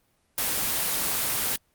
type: noise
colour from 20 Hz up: white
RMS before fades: -26 dBFS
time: 0.38-1.56 s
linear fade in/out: 0 ms
effects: pink hiss -68 dBFS RMS until 1.74 s + Opus 24 kbps